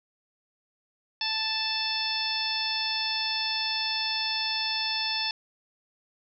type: harmonic tone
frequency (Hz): 880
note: A5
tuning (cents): 0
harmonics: 1 / 2 / 3 / 4 / 5 / 6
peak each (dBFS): -36 / -38 / -34 / -33 / -33 / -31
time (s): 1.21-5.31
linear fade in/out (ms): 2
effects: none